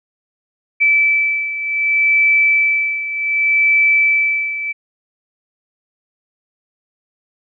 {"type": "beating tone pair", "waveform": "sine", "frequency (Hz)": [2315, 2315.66], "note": ["D7", "D7"], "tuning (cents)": [-25, -25], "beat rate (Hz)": 0.66, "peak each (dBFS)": [-13, -18], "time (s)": [0.8, 4.73], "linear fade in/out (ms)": 20, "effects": []}